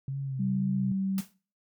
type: tone with vibrato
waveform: sine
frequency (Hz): 134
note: C3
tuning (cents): +42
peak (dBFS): -30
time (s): 0.08-0.92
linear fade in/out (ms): 2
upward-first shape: sine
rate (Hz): 2.1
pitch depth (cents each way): 53
type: tone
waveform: sine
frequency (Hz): 192.9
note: G3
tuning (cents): -28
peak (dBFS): -27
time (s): 0.39-1.21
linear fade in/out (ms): 10
type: noise with exponential decay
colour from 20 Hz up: white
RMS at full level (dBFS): -37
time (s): 1.18-1.34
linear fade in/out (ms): 1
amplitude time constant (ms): 34
effects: noise-tail reverb RT60 0.4 s tail -21 dB re dry